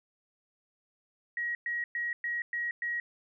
sine tone bursts, 1900 Hz, A#6, 33 cents sharp, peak -30 dBFS, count 6, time 1.37-3 s, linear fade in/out 2 ms, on 180 ms, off 110 ms, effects none

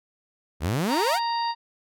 sawtooth exponential sweep, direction up, 67.8 to 880 Hz, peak -19 dBFS, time 0.6-1.2 s, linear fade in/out 50 ms
harmonic tone, 932.3 Hz, A#5, in tune, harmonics 1 / 2 / 3 / 4 / 5, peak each -24 / -37 / -41 / -40 / -34 dBFS, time 0.88-1.55 s, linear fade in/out 50 ms
effects none

